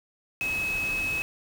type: tone in noise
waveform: sine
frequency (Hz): 2568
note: E7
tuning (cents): -46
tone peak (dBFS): -26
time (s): 0.41-1.22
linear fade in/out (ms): 0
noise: pink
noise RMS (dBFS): -38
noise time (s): 0.41-1.22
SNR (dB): +9
effects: none